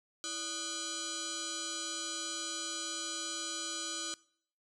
sine tone with frequency modulation, 1483 Hz, F#6, 4 cents sharp, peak -36 dBFS, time 0.24-4.14 s, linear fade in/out 0 ms, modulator 906 Hz, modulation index 7.5, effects noise-tail reverb RT60 0.6 s tail -23 dB re dry

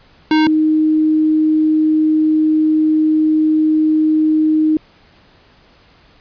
square / sine tone pair in turn, 311.1 / 311.1 Hz, D#4 / D#4, 0 / 0 cents, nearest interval unison, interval 0 cents, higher neither, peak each -10 dBFS, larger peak neither, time 0.31-0.47 / 0.47-4.77 s, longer second, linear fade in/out 2 ms, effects pink hiss -49 dBFS RMS until 6.2 s + resampled to 11025 Hz

